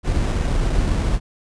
brown noise with sample-and-hold, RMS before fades -19 dBFS, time 0.03-1.2 s, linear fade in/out 50 ms, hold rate 4410 Hz, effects resampled to 22050 Hz

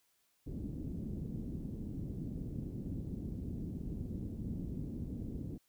white low-pass noise, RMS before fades -41 dBFS, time 0.46-5.58 s, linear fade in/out 10 ms, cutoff 270 Hz, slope 24 dB/octave, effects white hiss -75 dBFS RMS until 5.68 s

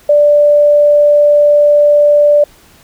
sine tone, 587.3 Hz, D5, in tune, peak -4 dBFS, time 0.09-2.44 s, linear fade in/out 5 ms, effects pink hiss -44 dBFS RMS until 2.83 s

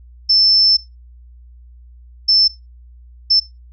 sine tone bursts at uneven times, 5300 Hz, E8, 9 cents sharp, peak -9 dBFS, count 3, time 0.29-0.77 / 2.28-2.48 / 3.3-3.4 s, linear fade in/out 10 ms, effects noise-tail reverb RT60 0.2 s tail -18 dB re dry + added 60 Hz sine -39 dBFS peak until 3.72 s

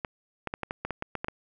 clicks, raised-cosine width 0.5 ms, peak -16 dBFS, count 11, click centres 0.048 / 0.473 / 0.539 / 0.633 / 0.709 / 0.85 / 0.907 / 1.024 / 1.153 / 1.245 / 1.284 s, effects none

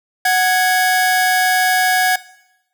45% pulse tone pair together, 740 / 1661.2 Hz, F#5 / G#6, 0 / 0 cents, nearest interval octave + major second, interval 1400 cents, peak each -15 dBFS, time 0.25-2.16 s, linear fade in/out 5 ms, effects noise-tail reverb RT60 0.9 s tail -19 dB re dry

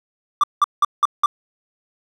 triangle tone bursts, 1174.7 Hz, D6, in tune, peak -9 dBFS, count 5, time 0.41-1.26 s, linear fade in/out 2 ms, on 26 ms, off 180 ms, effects none

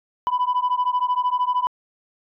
sine beating tone pair, 987.8 / 1000.8 Hz, B5 / B5, 0 / +23 cents, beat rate 13 Hz, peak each -20 / -20 dBFS, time 0.27-1.67 s, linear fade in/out 0 ms, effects tanh soft clip ceiling -15 dBFS

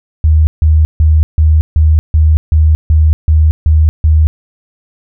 sine tone bursts, 77.78 Hz, D#2, in tune, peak -4 dBFS, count 11, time 0.24-4.27 s, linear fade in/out 0 ms, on 230 ms, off 150 ms, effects none

